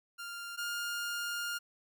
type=tone pair in turn; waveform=sawtooth; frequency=1396.9 / 1411.5 Hz; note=F6 / F6; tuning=0 / +18 cents; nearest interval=unison; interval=18 cents; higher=second; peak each=-37 / -31 dBFS; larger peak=second; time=0.18-0.57 / 0.57-1.59 s; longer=second; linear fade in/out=20 ms; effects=none